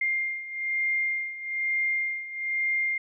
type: beating tone pair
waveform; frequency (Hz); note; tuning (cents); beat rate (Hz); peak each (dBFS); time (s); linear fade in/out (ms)
sine; 2110 / 2111.1; C7 / C7; +14 / +15; 1.1; -31 / -27; 0.01-2.98; 5
effects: none